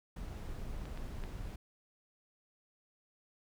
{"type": "noise", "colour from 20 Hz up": "brown", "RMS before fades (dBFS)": -42, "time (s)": [0.16, 1.56], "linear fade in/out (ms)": 5}
{"type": "clicks", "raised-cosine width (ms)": 0.3, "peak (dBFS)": [-36, -34, -32], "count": 3, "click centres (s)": [0.855, 0.975, 1.238]}
{"effects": []}